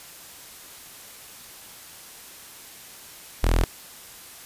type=tone with notch filter; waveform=sawtooth; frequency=41.19 Hz; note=E1; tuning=1 cent flat; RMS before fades=-20 dBFS; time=3.43-3.64 s; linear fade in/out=0 ms; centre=160 Hz; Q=1.3; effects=white hiss -44 dBFS RMS until 4.45 s + resampled to 32000 Hz